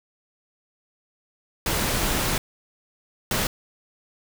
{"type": "noise bursts at uneven times", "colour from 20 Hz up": "pink", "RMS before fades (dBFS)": -24, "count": 2, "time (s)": [[1.66, 2.38], [3.31, 3.47]], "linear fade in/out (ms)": 2, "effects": []}